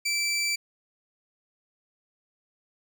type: tone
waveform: 20% pulse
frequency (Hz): 2330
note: D7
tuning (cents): -14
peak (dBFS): -20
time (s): 0.05-0.56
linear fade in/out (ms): 10
effects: none